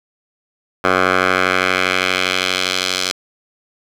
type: tone with band-pass filter sweep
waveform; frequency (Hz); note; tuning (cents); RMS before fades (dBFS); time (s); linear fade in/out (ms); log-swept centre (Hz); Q
10% pulse; 92.5; F#2; 0; -17; 0.84-3.12; 5; 1200 to 4600; 1.3
effects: 7-bit